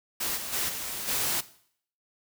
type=noise with level steps; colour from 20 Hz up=white; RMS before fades=-30 / -36 / -29 / -35 / -28 dBFS; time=0.2-1.41 s; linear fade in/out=10 ms; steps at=0.36 / 0.52 / 0.68 / 1.07 s; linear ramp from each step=20 ms; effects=noise-tail reverb RT60 0.6 s tail -17 dB re dry